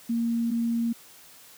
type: tone pair in turn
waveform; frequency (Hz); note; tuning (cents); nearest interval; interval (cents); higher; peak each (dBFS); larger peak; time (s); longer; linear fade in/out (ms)
sine; 232.4 / 232.4; A#3 / A#3; -5 / -5; unison; 0; neither; -23; neither; 0.09-0.51 / 0.51-0.93; neither; 10
effects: white hiss -51 dBFS RMS until 1.57 s + high-pass 80 Hz 12 dB/octave